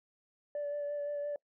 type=tone with vibrato; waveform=sine; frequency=581 Hz; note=D5; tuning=19 cents flat; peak=-32 dBFS; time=0.55-1.36 s; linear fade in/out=2 ms; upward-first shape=sine; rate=5.8 Hz; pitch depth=16 cents each way; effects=noise-tail reverb RT60 0.1 s tail -25 dB re dry + tanh soft clip ceiling -31 dBFS